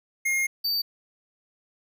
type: tone pair in turn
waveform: square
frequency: 2136 / 4608 Hz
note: C7 / D8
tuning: +35 / -34 cents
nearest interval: octave + minor second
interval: 1331 cents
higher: second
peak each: -23 / -24 dBFS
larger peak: first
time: 0.25-0.47 / 0.64-0.82 s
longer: first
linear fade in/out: 10 ms
effects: none